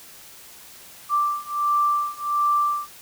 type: beating tone pair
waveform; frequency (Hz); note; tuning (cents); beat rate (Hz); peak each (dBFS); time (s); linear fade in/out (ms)
sine; 1174.7 / 1176.1; D6 / D6; 0 / +2; 1.4; -23 / -22; 1.09-2.89; 50
effects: white hiss -45 dBFS RMS until 3.01 s